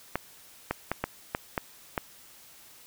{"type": "clicks", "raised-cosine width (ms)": 0.5, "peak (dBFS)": -12, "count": 7, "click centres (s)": [0.156, 0.71, 0.916, 1.04, 1.349, 1.578, 1.978], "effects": ["white hiss -53 dBFS RMS until 2.86 s"]}